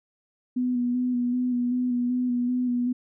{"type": "tone with vibrato", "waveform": "sine", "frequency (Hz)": 246.9, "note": "B3", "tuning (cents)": 0, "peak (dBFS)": -22, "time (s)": [0.56, 2.93], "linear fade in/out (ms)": 10, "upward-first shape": "square", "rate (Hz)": 2.6, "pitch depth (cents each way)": 21, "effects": []}